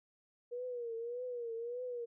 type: tone with vibrato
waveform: sine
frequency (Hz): 477.9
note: A#4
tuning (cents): +43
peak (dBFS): -38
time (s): 0.51-2.06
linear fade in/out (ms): 20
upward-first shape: triangle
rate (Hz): 1.7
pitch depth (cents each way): 100
effects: none